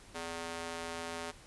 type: tone with high-pass filter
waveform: square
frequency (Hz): 83.6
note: E2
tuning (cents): +25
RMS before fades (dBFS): -41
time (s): 0.14-1.32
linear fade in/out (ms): 20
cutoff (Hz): 440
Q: 0.64
effects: pink hiss -56 dBFS RMS until 1.46 s + resampled to 24000 Hz